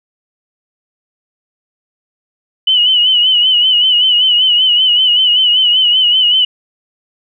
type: tone with vibrato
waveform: sine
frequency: 2975 Hz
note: F#7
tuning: 9 cents sharp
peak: -7 dBFS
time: 2.67-6.45 s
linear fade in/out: 5 ms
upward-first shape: sine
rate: 5.2 Hz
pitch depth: 64 cents each way
effects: none